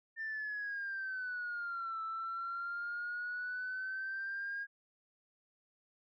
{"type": "exponential two-way sweep", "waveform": "sine", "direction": "down then up", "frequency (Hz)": [1801, 1318.5, 1632], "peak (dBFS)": -36, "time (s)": [0.16, 4.67], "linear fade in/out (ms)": 50, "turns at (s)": 2.02, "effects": ["tanh soft clip ceiling -33 dBFS"]}